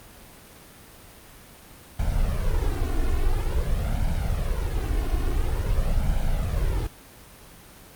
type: noise with flanger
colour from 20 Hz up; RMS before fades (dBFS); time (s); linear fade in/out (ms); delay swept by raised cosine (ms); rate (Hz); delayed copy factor
brown; -23; 1.99-6.87; 5; 1.3 to 2.8; 0.48; +0.85
effects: pink hiss -47 dBFS RMS until 7.95 s + Opus 32 kbps